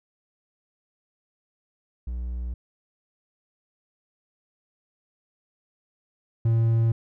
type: tone pair in turn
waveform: triangle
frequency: 60.5 / 114.21 Hz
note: B1 / A#2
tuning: -35 / -35 cents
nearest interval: major seventh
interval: 1100 cents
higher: second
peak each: -26 / -16 dBFS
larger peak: second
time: 2.07-2.54 / 6.45-6.92 s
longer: neither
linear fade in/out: 5 ms
effects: none